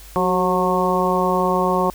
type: harmonic tone with a mistuned harmonic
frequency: 181.8 Hz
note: F#3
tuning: 30 cents flat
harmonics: 1 / 2 / 3 / 4 / 5 / 6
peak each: -23 / -22 / -23 / -25 / -23 / -22 dBFS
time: 0.16-1.9 s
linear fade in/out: 0 ms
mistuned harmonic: 2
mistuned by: +44 cents
effects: added 50 Hz sine -40 dBFS peak until 1.94 s + white hiss -44 dBFS RMS until 1.94 s